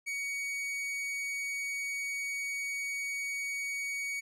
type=tone; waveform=45% pulse; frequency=2245 Hz; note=C#7; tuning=21 cents sharp; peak=-33 dBFS; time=0.06-4.21 s; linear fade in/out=20 ms; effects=low-pass 11000 Hz 12 dB/octave